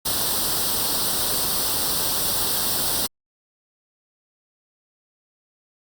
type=noise with comb filter; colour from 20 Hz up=white; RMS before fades=-23 dBFS; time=0.05-3.07 s; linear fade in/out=10 ms; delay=0.22 ms; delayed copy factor=+0.75; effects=Opus 48 kbps